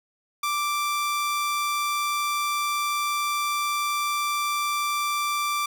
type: tone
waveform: sawtooth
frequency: 1174.7 Hz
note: D6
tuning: in tune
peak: -20 dBFS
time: 0.43-5.66 s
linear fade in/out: 5 ms
effects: none